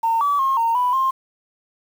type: tone with pitch steps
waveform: sine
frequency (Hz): 911 / 1147 / 1074 / 919 / 990 / 1059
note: A#5 / D6 / C6 / A#5 / B5 / C6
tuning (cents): -40 / -41 / +45 / -25 / +4 / +21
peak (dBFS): -15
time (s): 0.03-1.11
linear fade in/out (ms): 10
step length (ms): 180
effects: tanh soft clip ceiling -11 dBFS + 7-bit